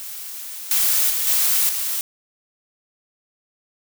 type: noise with level steps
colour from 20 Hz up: blue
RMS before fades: -33 / -18 / -22 / -18 / -24 dBFS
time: 0-2.01 s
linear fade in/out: 0 ms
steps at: 0.71 / 1.1 / 1.27 / 1.69 s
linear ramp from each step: 2 ms
effects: none